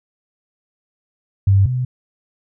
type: tone pair in turn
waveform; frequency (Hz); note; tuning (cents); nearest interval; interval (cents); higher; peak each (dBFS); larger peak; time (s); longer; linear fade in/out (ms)
sine; 98 / 126.48; G2 / B2; 0 / +42; major third; 442; second; -9 / -17; first; 1.47-1.66 / 1.66-1.85; neither; 5
effects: none